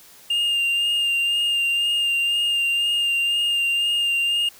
triangle tone with vibrato, 2808 Hz, F7, 9 cents sharp, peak -17 dBFS, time 0.3-4.49 s, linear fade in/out 5 ms, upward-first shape sine, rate 2 Hz, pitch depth 20 cents each way, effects white hiss -48 dBFS RMS until 4.59 s

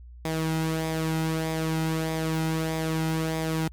sawtooth tone with flanger, 160.2 Hz, E3, 49 cents flat, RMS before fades -27 dBFS, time 0.25-3.68 s, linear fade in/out 2 ms, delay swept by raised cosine 0.69 to 1.79 ms, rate 1.6 Hz, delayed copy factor -0.5, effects added 60 Hz sine -42 dBFS peak until 3.72 s + MP3 96 kbps

